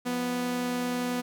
sawtooth tone pair together, 174.66 / 246.8 Hz, F3 / B3, 0 / -1 cents, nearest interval tritone, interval 599 cents, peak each -35 / -24 dBFS, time 0.05-1.22 s, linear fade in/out 20 ms, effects none

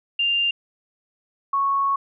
sine tone pair in turn, 2794 / 1105.3 Hz, F7 / C#6, 0 / -5 cents, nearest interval octave + major third, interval 1605 cents, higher first, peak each -18 dBFS, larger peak neither, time 0.19-0.51 / 1.53-1.96 s, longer second, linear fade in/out 5 ms, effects none

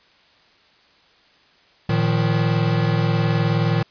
square chord, Bb suspended fourth, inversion none, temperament equal with one note detuned, 113.94 / 155.56 / 174.61 Hz, Bb2 / Eb3 / F3, -39 / 0 / 0 cents, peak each -21 / -21 / -26 dBFS, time 1.89-3.83 s, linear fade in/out 5 ms, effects white hiss -55 dBFS RMS until 3.9 s + resampled to 11025 Hz

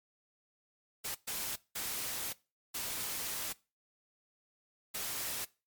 white noise bursts at uneven times, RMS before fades -38 dBFS, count 5, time 1.04-1.15 / 1.27-1.56 / 1.75-2.33 / 2.74-3.53 / 4.94-5.45 s, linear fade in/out 10 ms, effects noise-tail reverb RT60 0.3 s tail -21 dB re dry + MP3 96 kbps

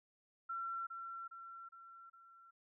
sine tone with echo, 1356 Hz, E6, 49 cents sharp, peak -39 dBFS, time 0.49-0.87 s, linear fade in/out 10 ms, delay 410 ms, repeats 4, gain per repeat -5 dB, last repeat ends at 2.51 s, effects none

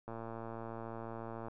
click train, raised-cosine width 1 ms, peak -30 dBFS, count 161, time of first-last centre 0.08-1.484 s, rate 114 Hz, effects none

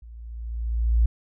sine tone with level ramp, 57.3 Hz, A#1, 29 cents flat, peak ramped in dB -41 to -14 dBFS, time 0.02-1.06 s, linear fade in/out 5 ms, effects none

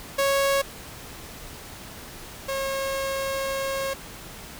sawtooth tone pair in turn, 552 / 542.5 Hz, C#5 / C#5, -7 / -37 cents, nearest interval unison, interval 30 cents, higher first, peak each -16 / -22 dBFS, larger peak first, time 0.18-0.62 / 2.48-3.94 s, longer second, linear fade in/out 10 ms, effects pink hiss -41 dBFS RMS until 4.59 s

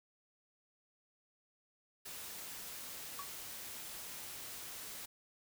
white noise, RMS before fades -47 dBFS, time 2.05-5.06 s, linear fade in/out 10 ms
triangle tone with exponential decay, 1126 Hz, C#6, 27 cents sharp, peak -37 dBFS, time 3.19-3.31 s, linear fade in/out 2 ms, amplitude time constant 24 ms
effects none

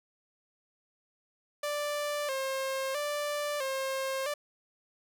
sawtooth tone with vibrato, 560 Hz, C#5, 18 cents sharp, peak -27 dBFS, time 1.63-4.34 s, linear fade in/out 5 ms, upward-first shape square, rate 0.76 Hz, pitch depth 83 cents each way, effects none

